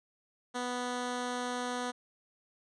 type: tone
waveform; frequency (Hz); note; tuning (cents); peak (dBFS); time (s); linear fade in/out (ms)
10% pulse; 246.9; B3; 0; -25; 0.54-1.92; 20
effects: resampled to 22050 Hz